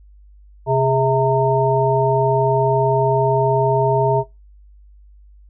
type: harmonic tone with a mistuned harmonic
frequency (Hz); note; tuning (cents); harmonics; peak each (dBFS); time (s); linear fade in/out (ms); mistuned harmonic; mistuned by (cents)
130.8; C3; 0; 1 / 3 / 5 / 7; -19 / -19 / -19 / -19; 0.66-4.24; 50; 3; +83
effects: noise-tail reverb RT60 0.2 s tail -20 dB re dry + added 50 Hz sine -43 dBFS peak until 5.49 s